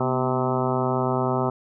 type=harmonic tone with a mistuned harmonic; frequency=128.9 Hz; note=C3; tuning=26 cents flat; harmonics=1 / 2 / 3 / 4 / 5 / 6 / 7 / 8 / 9 / 10; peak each=-27 / -28 / -27 / -32 / -29 / -31 / -31 / -33 / -35 / -33 dBFS; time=0-1.5 s; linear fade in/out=5 ms; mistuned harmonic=2; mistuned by=-64 cents; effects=none